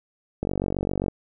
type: click train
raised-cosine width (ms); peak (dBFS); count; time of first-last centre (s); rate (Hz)
2; -12; 32; 0.43-1.083; 47.5
effects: none